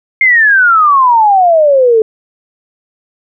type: exponential sweep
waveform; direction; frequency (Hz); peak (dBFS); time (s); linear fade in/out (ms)
sine; down; 2142 to 430; -4; 0.21-2.02; 2
effects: none